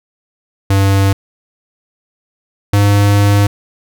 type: tone pair in turn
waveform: square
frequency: 98 / 101.56 Hz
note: G2 / G#2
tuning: 0 / -38 cents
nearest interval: minor second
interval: 62 cents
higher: second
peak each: -9 / -8 dBFS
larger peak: second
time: 0.7-1.13 / 2.73-3.47 s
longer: second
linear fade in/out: 5 ms
effects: none